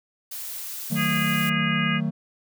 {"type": "noise", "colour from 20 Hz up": "blue", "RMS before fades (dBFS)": -34, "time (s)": [0.31, 1.5], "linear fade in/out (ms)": 10}
{"type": "chord", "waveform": "triangle", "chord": "D# diminished", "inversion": "none", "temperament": "just", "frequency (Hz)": [155.56, 186.68, 224], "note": ["D#3", "F#3", "A3"], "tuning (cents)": [0, 16, 31], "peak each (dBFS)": [-25, -26, -25], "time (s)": [0.9, 2.11], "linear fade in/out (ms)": 20}
{"type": "harmonic tone", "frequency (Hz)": 411.4, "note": "G#4", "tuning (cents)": -16, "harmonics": [3, 4, 5, 6, 7], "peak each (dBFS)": [-30, -30, -29, -31, -31], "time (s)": [0.95, 2.01], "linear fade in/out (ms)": 50}
{"effects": []}